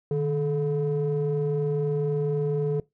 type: ring-modulated tone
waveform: triangle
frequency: 140 Hz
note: C#3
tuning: 18 cents sharp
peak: -17 dBFS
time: 0.11-2.8 s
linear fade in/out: 2 ms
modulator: 292 Hz
effects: noise-tail reverb RT60 0.2 s tail -24 dB re dry + tanh soft clip ceiling -15 dBFS